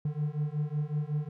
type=beating tone pair; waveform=triangle; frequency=146.83 / 152.23 Hz; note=D3 / D#3; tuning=0 / -38 cents; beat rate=5.4 Hz; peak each=-30 dBFS; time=0.05-1.29 s; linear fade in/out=5 ms; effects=none